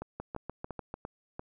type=two click trains; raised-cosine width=1 ms; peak=-24 / -23 dBFS; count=5 / 6; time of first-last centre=0.02-1.395 / 0.2-0.941 s; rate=2.91 / 6.75 Hz; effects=none